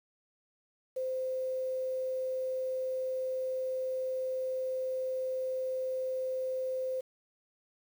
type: tone with quantisation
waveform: sine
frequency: 518 Hz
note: C5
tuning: 17 cents flat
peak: -31 dBFS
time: 0.96-7.01 s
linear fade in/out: 10 ms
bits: 9
effects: none